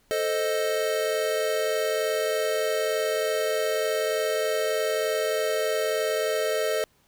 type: chord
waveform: square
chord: A diminished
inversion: none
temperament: equal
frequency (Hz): 440 / 523.3 / 622.3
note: A4 / C5 / Eb5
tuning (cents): 0 / 0 / 0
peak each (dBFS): -28 / -31 / -28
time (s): 0.11-6.84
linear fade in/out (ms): 0
effects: pink hiss -64 dBFS RMS until 7.07 s